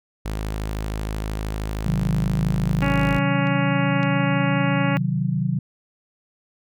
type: tone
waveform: sawtooth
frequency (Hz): 53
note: G#1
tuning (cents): +36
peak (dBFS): -21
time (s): 0.25-3.19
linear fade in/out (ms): 10
type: chord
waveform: sine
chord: C diminished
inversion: none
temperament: equal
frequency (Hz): 130.81 / 155.56 / 185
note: C3 / Eb3 / Gb3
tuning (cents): 0 / 0 / 0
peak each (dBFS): -24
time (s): 1.86-5.59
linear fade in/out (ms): 5
type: harmonic tone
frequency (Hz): 279.1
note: C#4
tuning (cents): +12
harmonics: 1 / 2 / 3 / 4 / 5 / 6 / 7 / 8 / 9 / 10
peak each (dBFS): -25 / -28 / -30 / -31 / -32 / -33 / -33 / -34 / -35 / -35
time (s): 2.82-4.97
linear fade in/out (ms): 0
type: clicks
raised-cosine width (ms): 0.2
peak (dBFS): -25 / -18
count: 2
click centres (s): 3.471 / 4.031
effects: none